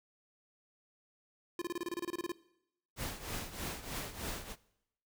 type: tone bursts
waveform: square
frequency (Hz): 346.9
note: F4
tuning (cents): -12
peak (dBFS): -35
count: 14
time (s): 1.59-2.319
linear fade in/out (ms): 2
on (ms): 27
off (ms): 27
type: noise with tremolo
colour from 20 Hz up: pink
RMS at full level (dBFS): -38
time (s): 2.96-4.56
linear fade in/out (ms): 50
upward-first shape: triangle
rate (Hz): 3.2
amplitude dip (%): 80
effects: noise-tail reverb RT60 0.8 s tail -20 dB re dry